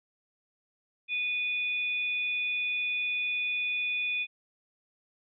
sine tone pair together, 2469 / 3489 Hz, D#7 / A7, -14 / -15 cents, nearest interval tritone, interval 599 cents, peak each -28 / -38 dBFS, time 1.08-4.27 s, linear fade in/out 50 ms, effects none

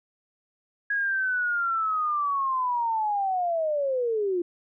sine linear sweep, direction down, 1660 to 340.1 Hz, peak -23 dBFS, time 0.9-4.42 s, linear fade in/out 5 ms, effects none

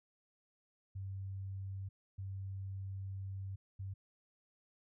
sine tone bursts at uneven times, 96.7 Hz, G2, 23 cents flat, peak -40 dBFS, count 3, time 0.95-1.89 / 2.18-3.56 / 3.79-3.94 s, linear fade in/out 10 ms, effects none

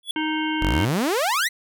square tone with exponential growth, 3389 Hz, G#7, 34 cents sharp, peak -21 dBFS, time 0.03-0.11 s, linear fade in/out 2 ms, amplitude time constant 17 ms
harmonic tone, 311.1 Hz, D#4, in tune, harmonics 1 / 3 / 5 / 7 / 9 / 10, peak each -24 / -29 / -31 / -32 / -34 / -34 dBFS, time 0.16-0.85 s, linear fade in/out 2 ms
sawtooth exponential sweep, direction up, 37.35 to 2093 Hz, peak -16 dBFS, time 0.61-1.49 s, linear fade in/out 20 ms
effects none

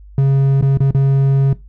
triangle tone with dropouts, 136.8 Hz, C#3, 23 cents flat, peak -7 dBFS, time 0.18-1.53 s, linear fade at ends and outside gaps 2 ms, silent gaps 0.611-0.624 / 0.773-0.804 / 0.909-0.947 s, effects noise-tail reverb RT60 0.2 s tail -17 dB re dry + added 50 Hz sine -36 dBFS peak until 1.68 s

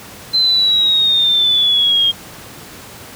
sine exponential sweep, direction down, 4094 to 3219 Hz, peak -10 dBFS, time 0.33-2.12 s, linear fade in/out 20 ms, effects pink hiss -35 dBFS RMS until 3.15 s + high-pass 80 Hz 12 dB/octave

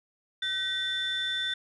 sine tone cluster, 1528 / 1897 / 3534 Hz, G6 / A#6 / A7, -45 / +30 / +7 cents, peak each -33 / -36 / -28 dBFS, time 0.42-1.54 s, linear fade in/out 5 ms, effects tanh soft clip ceiling -23 dBFS

